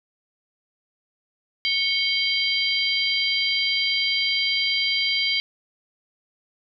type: harmonic tone with a mistuned harmonic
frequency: 790 Hz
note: G5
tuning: 13 cents sharp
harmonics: 3 / 4 / 5 / 6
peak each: -25 / -24 / -29 / -26 dBFS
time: 1.65-5.4 s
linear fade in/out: 0 ms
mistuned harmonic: 3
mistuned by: -120 cents
effects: none